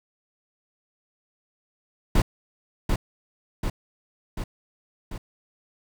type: noise with echo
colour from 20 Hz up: brown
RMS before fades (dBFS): -18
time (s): 2.15-2.22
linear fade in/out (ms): 5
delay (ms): 740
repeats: 4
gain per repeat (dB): -4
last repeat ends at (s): 5.18
effects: none